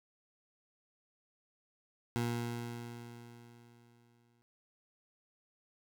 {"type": "tone with exponential decay", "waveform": "20% pulse", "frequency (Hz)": 118.6, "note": "A#2", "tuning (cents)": 30, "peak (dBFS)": -26, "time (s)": [2.16, 4.42], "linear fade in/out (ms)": 0, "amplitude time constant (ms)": 490, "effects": []}